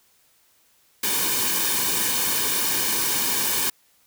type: noise with comb filter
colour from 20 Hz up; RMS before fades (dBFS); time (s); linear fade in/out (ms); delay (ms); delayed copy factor
white; -23; 1.03-3.7; 5; 1.5; -0.7
effects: white hiss -61 dBFS RMS until 4.06 s